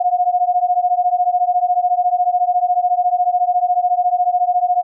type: beating tone pair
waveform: sine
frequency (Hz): 712 / 726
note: F5 / F#5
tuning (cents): +33 / -33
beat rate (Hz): 14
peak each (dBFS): -16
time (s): 0-4.83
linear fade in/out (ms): 10
effects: none